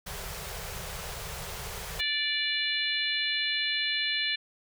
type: band-stop noise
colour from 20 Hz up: pink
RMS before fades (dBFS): -38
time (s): 0.06-2.01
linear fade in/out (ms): 10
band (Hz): 190 to 380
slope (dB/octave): 96
type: harmonic tone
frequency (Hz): 585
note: D5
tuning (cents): -7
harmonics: 3 / 4 / 5 / 6 / 7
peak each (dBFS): -33 / -33 / -33 / -33 / -33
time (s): 1.99-4.36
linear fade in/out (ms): 10
effects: none